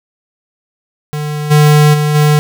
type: tone with level steps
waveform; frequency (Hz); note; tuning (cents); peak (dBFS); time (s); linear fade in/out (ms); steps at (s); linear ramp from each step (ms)
square; 149.7; D3; +33; -17 / -5 / -11 / -7; 1.13-2.39; 0; 1.5 / 1.93 / 2.14; 20
effects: none